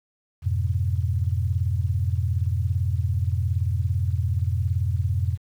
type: chord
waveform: sine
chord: F diminished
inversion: none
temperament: just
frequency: 87.31 / 104.77 / 125.72 Hz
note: F2 / Ab2 / Cb3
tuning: 0 / +16 / +31 cents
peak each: -23 / -26 / -28 dBFS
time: 0.42-5.38 s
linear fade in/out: 50 ms
effects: 9-bit